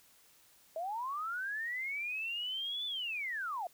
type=linear two-way sweep; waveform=sine; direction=up then down; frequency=622.3 to 3520 to 662 Hz; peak=-35 dBFS; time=0.76-3.67 s; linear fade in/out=2 ms; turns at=2.86 s; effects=white hiss -64 dBFS RMS until 3.73 s